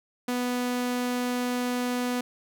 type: tone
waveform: sawtooth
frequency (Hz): 246.9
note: B3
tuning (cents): 0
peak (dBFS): -22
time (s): 0.28-2.21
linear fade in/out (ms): 5
effects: none